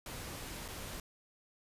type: noise with dropouts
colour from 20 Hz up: pink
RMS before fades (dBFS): -44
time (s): 0.06-1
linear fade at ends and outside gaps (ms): 2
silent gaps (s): 0.681-0.685
effects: resampled to 32000 Hz